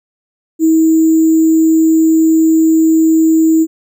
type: tone with sample-and-hold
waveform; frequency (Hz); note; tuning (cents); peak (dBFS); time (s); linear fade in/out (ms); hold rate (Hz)
sine; 320.7; E4; -48; -6; 0.59-3.67; 50; 7350
effects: none